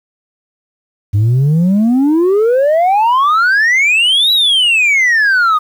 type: exponential two-way sweep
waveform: sine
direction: up then down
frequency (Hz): 98 to 3951 to 1214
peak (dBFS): -5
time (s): 1.13-5.59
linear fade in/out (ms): 20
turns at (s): 4.32
effects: tanh soft clip ceiling -7 dBFS + 7-bit